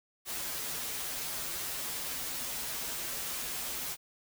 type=noise with comb filter; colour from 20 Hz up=white; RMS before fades=-37 dBFS; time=0.25-3.97 s; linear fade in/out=50 ms; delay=10 ms; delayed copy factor=-0.9; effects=none